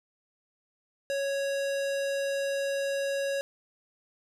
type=tone with low-pass filter; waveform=square; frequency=554 Hz; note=C#5; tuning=1 cent flat; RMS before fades=-30 dBFS; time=1.1-3.41 s; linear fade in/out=0 ms; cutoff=10000 Hz; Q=0.71; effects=none